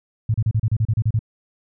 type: tone bursts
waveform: sine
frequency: 110 Hz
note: A2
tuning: in tune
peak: -15 dBFS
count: 11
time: 0.29-1.192 s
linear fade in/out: 5 ms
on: 52 ms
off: 33 ms
effects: none